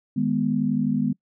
sine chord, G# minor, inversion second, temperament equal, 155.56 / 207.7 / 246.9 Hz, D#3 / G#3 / B3, 0 / 0 / 0 cents, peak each -27 / -24 / -23 dBFS, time 0.16-1.13 s, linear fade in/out 10 ms, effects noise-tail reverb RT60 0.1 s tail -23 dB re dry

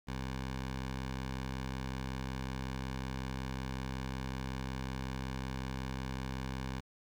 10% pulse tone with notch filter, 65.41 Hz, C2, in tune, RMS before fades -39 dBFS, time 0.07-6.81 s, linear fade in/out 20 ms, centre 350 Hz, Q 1.5, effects low-pass 6000 Hz 12 dB/octave + 10-bit

